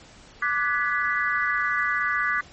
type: chord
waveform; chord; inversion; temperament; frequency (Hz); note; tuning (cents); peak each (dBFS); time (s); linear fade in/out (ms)
sine; G# half-diminished seventh; second; equal with one note detuned; 1174.7 / 1480 / 1697.1 / 1975.5; D6 / F#6 / G#6 / B6; 0 / 0 / +37 / 0; -27; 0.42-2.41; 5
effects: pink hiss -49 dBFS RMS until 2.52 s + MP3 32 kbps